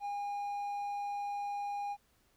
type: tone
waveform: triangle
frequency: 813 Hz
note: G#5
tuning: 37 cents flat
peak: -33 dBFS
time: 0-1.97 s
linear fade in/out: 50 ms
effects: pink hiss -71 dBFS RMS until 2.36 s